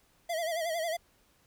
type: tone with vibrato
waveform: square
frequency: 659.3 Hz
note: E5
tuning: in tune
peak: -31 dBFS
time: 0.29-0.97 s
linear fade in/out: 10 ms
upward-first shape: sine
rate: 11 Hz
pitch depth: 88 cents each way
effects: pink hiss -67 dBFS RMS until 1.46 s